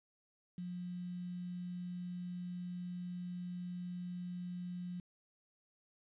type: tone with quantisation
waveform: sine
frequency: 178.1 Hz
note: F3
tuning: 34 cents sharp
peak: -40 dBFS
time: 0.58-5 s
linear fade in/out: 2 ms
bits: 10
effects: resampled to 8000 Hz